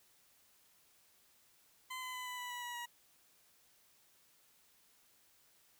20% pulse tone with pitch steps, 1026 / 1016 / 1006 / 996.2 / 986.5 / 976.8 / 967.3 / 957.8 Hz, C6 / B5 / B5 / B5 / B5 / B5 / B5 / A#5, -34 / +49 / +32 / +15 / -2 / -19 / -36 / +47 cents, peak -37 dBFS, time 1.9-2.86 s, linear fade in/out 10 ms, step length 120 ms, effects white hiss -69 dBFS RMS until 5.79 s

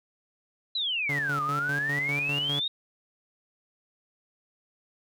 sine exponential two-way sweep, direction down then up, 4073 to 1185 to 3782 Hz, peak -26 dBFS, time 0.75-2.68 s, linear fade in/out 5 ms, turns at 1.43 s
sawtooth tone with tremolo, 143.3 Hz, D3, 42 cents flat, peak -27 dBFS, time 1.09-2.6 s, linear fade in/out 5 ms, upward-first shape square, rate 5 Hz, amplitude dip 55%
effects none

